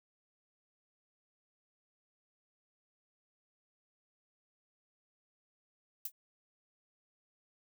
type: noise with exponential decay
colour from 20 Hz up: violet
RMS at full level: -32 dBFS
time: 6.05-6.12 s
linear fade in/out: 5 ms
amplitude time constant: 15 ms
effects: none